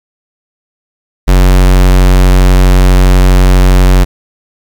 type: tone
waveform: square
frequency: 46.15 Hz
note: F#1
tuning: 4 cents flat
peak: -3 dBFS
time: 1.27-4.05 s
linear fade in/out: 20 ms
effects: 7-bit